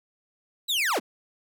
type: linear sweep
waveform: 40% pulse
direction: down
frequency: 4018 to 137 Hz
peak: -22 dBFS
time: 0.68-1 s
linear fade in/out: 20 ms
effects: none